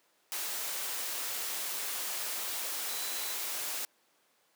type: tone in noise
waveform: sine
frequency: 4000 Hz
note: B7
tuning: 21 cents sharp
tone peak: -44 dBFS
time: 2.89-3.34 s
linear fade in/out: 0 ms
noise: white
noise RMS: -36 dBFS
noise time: 0.32-3.85 s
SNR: -11 dB
effects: pink hiss -69 dBFS RMS until 4.55 s + high-pass 400 Hz 12 dB/octave